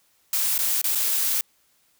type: noise with dropouts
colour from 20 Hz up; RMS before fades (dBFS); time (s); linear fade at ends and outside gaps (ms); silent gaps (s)
blue; -23; 0.33-1.41; 1; 0.579-0.589 / 0.815-0.842 / 0.95-0.955
effects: white hiss -64 dBFS RMS until 1.99 s